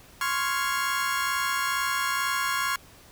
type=chord; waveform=35% pulse; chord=Db major seventh; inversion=third; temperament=equal; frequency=1046.5 / 1108.7 / 1396.9 / 1661.2 Hz; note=C6 / Db6 / F6 / Ab6; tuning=0 / 0 / 0 / 0 cents; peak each=-29 dBFS; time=0.21-2.76 s; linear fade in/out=2 ms; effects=pink hiss -52 dBFS RMS until 3.11 s